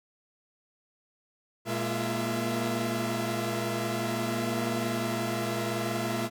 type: tone cluster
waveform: sawtooth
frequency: 118.3 / 210.3 / 236.1 / 344 / 667 Hz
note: A#2 / G#3 / A#3 / F4 / E5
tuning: +26 / +22 / +22 / -26 / +20 cents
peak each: -31 dBFS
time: 1.65-6.3 s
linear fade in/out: 50 ms
effects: none